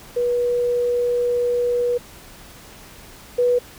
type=tone pair in turn; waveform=sine; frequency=485.1 / 489.9 Hz; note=B4 / B4; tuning=-31 / -14 cents; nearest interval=unison; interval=17 cents; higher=second; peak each=-17 / -14 dBFS; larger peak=second; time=0.16-1.98 / 3.38-3.59 s; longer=first; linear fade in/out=10 ms; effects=pink hiss -43 dBFS RMS until 3.78 s